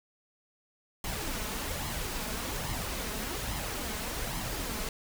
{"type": "noise with flanger", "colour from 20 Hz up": "pink", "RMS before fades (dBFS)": -35, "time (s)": [1.04, 4.89], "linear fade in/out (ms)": 2, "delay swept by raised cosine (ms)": [0.96, 4.76], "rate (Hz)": 1.2, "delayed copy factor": 0.5, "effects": []}